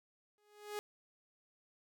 sawtooth tone with exponential growth, 416.6 Hz, G#4, 5 cents sharp, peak -33 dBFS, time 0.38-0.79 s, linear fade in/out 0 ms, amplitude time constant 88 ms, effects none

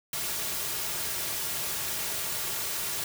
white noise with comb filter, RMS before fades -32 dBFS, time 0.13-3.04 s, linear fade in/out 2 ms, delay 3.9 ms, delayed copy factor -0.5, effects none

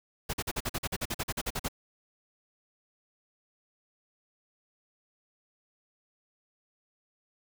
pink noise bursts, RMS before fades -32 dBFS, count 16, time 0.29-1.685 s, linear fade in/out 10 ms, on 45 ms, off 45 ms, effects none

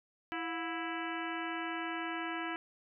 harmonic tone with a mistuned harmonic, 330 Hz, E4, 2 cents sharp, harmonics 1 / 2 / 3 / 4 / 5 / 6 / 7 / 8 / 9, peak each -40 / -44 / -44 / -44 / -43 / -47 / -47 / -50 / -49 dBFS, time 0.32-2.56 s, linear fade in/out 0 ms, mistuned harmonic 2, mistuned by +140 cents, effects none

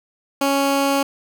15% pulse tone, 277.2 Hz, C#4, in tune, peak -10 dBFS, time 0.41-1.03 s, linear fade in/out 5 ms, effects none

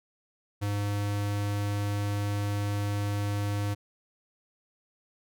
square tone, 102.2 Hz, G#2, 27 cents flat, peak -28 dBFS, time 0.61-3.75 s, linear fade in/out 20 ms, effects none

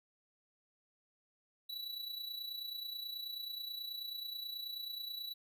square tone with amplitude modulation, 3939 Hz, B7, 5 cents flat, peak -39 dBFS, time 1.69-5.34 s, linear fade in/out 10 ms, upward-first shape sine, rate 29.3 Hz, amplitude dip 60%, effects none

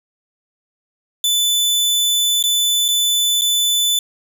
sawtooth tone with dropouts, 3500 Hz, A7, 10 cents flat, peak -11 dBFS, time 1.24-3.99 s, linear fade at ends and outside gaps 2 ms, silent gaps 2.427-2.438 / 2.882-2.886 / 3.412-3.418 s, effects none

